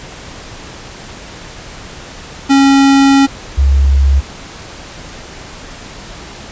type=tone pair in turn; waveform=square / sine; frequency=274.3 / 68.58 Hz; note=C#4 / C#2; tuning=-18 / -18 cents; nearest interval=2 octaves; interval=2400 cents; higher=first; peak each=-6 dBFS; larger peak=neither; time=2.49-3.27 / 3.57-4.21 s; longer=first; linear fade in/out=20 ms; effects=pink hiss -31 dBFS RMS until 6.51 s + resampled to 16000 Hz